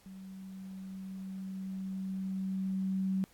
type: tone with level ramp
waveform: sine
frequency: 190.5 Hz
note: G3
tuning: 49 cents flat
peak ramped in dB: -45 to -28 dBFS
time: 0.06-3.24 s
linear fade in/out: 0 ms
effects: pink hiss -63 dBFS RMS until 3.33 s + AAC 64 kbps